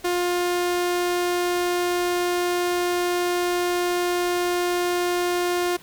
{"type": "tone", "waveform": "sawtooth", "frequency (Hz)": 353.8, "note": "F4", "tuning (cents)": 23, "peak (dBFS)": -17, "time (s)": [0.04, 5.77], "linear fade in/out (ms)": 10, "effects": ["pink hiss -48 dBFS RMS until 5.82 s"]}